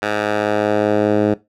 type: tone with band-pass filter sweep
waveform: 10% pulse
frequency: 104.9 Hz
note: G#2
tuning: 18 cents sharp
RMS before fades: -17 dBFS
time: 0.02-1.34 s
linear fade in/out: 5 ms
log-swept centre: 1400 to 340 Hz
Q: 0.84
effects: noise-tail reverb RT60 0.2 s tail -18 dB re dry